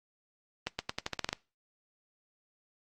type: accelerating click train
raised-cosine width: 0.2 ms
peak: -14 dBFS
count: 10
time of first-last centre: 0.67-1.329 s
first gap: 120 ms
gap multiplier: 0.87
effects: noise-tail reverb RT60 0.3 s tail -23 dB re dry + Opus 24 kbps